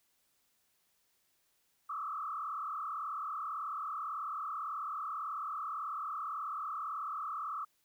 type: tone with frequency modulation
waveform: sine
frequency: 1226 Hz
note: D#6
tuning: 26 cents flat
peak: -36 dBFS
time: 1.89-7.65 s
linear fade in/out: 10 ms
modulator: 38.2 Hz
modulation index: 2.5
effects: white hiss -75 dBFS RMS until 7.84 s